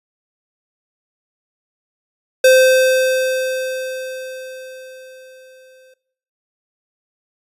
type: tone with exponential decay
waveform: square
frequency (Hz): 518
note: C5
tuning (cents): -17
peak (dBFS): -7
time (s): 2.44-5.94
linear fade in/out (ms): 5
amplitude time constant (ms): 760
effects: noise-tail reverb RT60 0.7 s tail -21 dB re dry + resampled to 32000 Hz